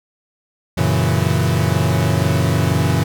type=chord; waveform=40% pulse; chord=F# dominant seventh; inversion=none; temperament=equal; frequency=92.5 / 116.54 / 138.59 / 164.81 Hz; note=F#2 / A#2 / C#3 / E3; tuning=0 / 0 / 0 / 0 cents; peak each=-19 dBFS; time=0.77-3.04 s; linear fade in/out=10 ms; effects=none